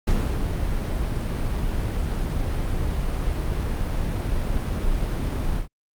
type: noise with ADSR envelope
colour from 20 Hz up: brown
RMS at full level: -20 dBFS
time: 0.07-5.68 s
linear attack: 8 ms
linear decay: 300 ms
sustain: -4 dB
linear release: 110 ms
effects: Opus 48 kbps